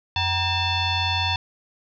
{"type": "tone with frequency modulation", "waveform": "sine", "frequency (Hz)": 1800, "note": "A6", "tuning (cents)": 39, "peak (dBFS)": -20, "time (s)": [0.16, 1.36], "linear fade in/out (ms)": 2, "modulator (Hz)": 855, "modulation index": 2.8, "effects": []}